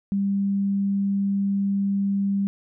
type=tone; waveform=sine; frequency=198.2 Hz; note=G3; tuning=19 cents sharp; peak=-20 dBFS; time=0.12-2.47 s; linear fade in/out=0 ms; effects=none